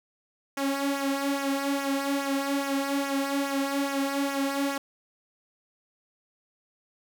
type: tone with flanger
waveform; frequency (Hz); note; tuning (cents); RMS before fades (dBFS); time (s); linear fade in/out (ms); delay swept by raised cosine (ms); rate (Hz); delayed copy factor
sawtooth; 277.2; C#4; 0; -28; 0.57-4.78; 5; 0.23 to 3.33; 2.4; -0.65
effects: none